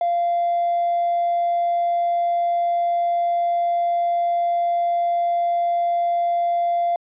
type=tone with hard clipping; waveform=sine; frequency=692 Hz; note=F5; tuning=16 cents flat; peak=-18 dBFS; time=0.01-6.96 s; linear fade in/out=2 ms; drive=1 dB; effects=resampled to 8000 Hz